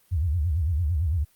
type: tone with vibrato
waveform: sine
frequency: 80.7 Hz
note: E2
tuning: 36 cents flat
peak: -21 dBFS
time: 0.11-1.25 s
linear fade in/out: 20 ms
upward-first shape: sine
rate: 8.9 Hz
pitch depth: 230 cents each way
effects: white hiss -62 dBFS RMS until 1.35 s + Opus 32 kbps